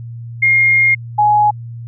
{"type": "tone pair in turn", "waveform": "sine", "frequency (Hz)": [2131, 837.9], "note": ["C7", "G#5"], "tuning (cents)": [31, 15], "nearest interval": "octave + major third", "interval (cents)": 1616, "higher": "first", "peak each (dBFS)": -8, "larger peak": "neither", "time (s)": [[0.42, 0.95], [1.18, 1.51]], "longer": "first", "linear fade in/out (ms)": 10, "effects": ["added 117 Hz sine -26 dBFS peak until 1.87 s"]}